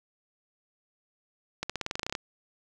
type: accelerating click train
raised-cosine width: 0.2 ms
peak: -14 dBFS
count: 13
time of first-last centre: 1.63-2.152 s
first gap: 66 ms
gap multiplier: 0.92
effects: none